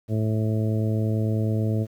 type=harmonic tone; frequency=109.2 Hz; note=A2; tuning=13 cents flat; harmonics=1 / 2 / 3 / 4 / 5 / 6; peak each=-22 / -28 / -32 / -34 / -36 / -38 dBFS; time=0.08-1.87 s; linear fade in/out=50 ms; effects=9-bit